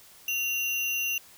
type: tone with sample-and-hold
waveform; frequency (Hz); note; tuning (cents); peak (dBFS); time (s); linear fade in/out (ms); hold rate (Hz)
sine; 2770; F7; -15; -26; 0.28-1.18; 2; 8820
effects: white hiss -53 dBFS RMS until 1.37 s